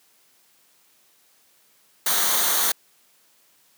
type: noise with comb filter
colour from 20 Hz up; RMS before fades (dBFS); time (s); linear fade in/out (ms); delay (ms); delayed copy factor
white; -21; 2.06-2.72; 5; 0.39; -0.6
effects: white hiss -60 dBFS RMS until 3.77 s + high-pass 150 Hz 12 dB/octave